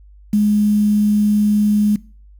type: tone with quantisation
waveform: sine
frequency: 208.9 Hz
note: G#3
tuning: 10 cents sharp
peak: -11 dBFS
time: 0.33-1.96 s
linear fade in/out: 5 ms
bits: 6
effects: noise-tail reverb RT60 0.4 s tail -21 dB re dry + added 50 Hz sine -41 dBFS peak until 2.39 s